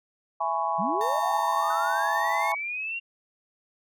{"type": "chord", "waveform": "sine", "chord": "C# minor seventh", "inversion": "first", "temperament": "just", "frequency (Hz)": [665.2, 831.5, 997.9, 1108.7], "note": ["E5", "G#5", "B5", "C#6"], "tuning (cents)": [16, 2, 18, 0], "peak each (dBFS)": [-32, -28, -30, -30], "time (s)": [0.4, 2.55], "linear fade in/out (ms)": 10}
{"type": "linear sweep", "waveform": "sine", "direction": "up", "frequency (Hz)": [155.56, 2783], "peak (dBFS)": -29, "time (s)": [0.78, 3], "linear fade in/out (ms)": 20}
{"type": "tone with pitch glide", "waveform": "35% pulse", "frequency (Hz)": [908, 896.5], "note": ["A#5", "A5"], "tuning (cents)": [-46, 32], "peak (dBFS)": -30, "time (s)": [1.01, 2.52], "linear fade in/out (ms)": 0, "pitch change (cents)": -22, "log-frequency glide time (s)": [1.89, 2.39]}
{"type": "tone with exponential decay", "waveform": "sine", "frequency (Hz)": 1480, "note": "F#6", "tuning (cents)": 0, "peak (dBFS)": -32, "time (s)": [1.7, 1.86], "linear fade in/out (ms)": 5, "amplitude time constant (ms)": 34}
{"effects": []}